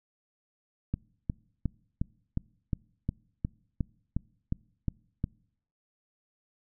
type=click train; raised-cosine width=5 ms; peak=-16 dBFS; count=13; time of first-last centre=0.94-5.241 s; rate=2.79 Hz; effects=noise-tail reverb RT60 0.7 s tail -26 dB re dry